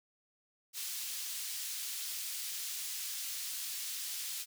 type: high-pass noise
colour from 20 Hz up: pink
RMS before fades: -40 dBFS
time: 0.73-4.46 s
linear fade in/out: 50 ms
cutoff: 4000 Hz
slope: 12 dB/octave
effects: none